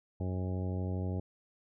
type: harmonic tone with a mistuned harmonic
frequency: 92.5 Hz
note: F#2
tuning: in tune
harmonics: 1 / 2 / 3 / 4 / 5 / 6 / 7 / 9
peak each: -33 / -39 / -43 / -45 / -47 / -49 / -50 / -52 dBFS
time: 0.2-1.2 s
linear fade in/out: 5 ms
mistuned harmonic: 9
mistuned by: -36 cents
effects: none